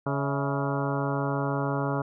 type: harmonic tone with a mistuned harmonic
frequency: 140 Hz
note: C#3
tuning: 18 cents sharp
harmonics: 1 / 2 / 3 / 4 / 5 / 6 / 7 / 8 / 9 / 10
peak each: -29 / -32 / -34 / -35 / -36 / -37 / -37 / -38 / -39 / -39 dBFS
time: 0.06-2.02 s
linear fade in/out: 5 ms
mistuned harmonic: 5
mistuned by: -86 cents
effects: none